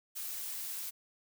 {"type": "noise", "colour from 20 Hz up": "blue", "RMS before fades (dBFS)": -40, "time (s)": [0.15, 0.91], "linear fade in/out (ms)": 20, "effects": []}